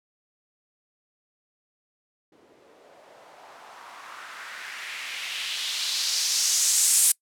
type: noise with low-pass filter sweep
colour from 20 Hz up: violet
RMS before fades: -28 dBFS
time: 2.32-7.12 s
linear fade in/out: 5 ms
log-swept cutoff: 360 to 9200 Hz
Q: 2
effects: noise-tail reverb RT60 0.1 s tail -25 dB re dry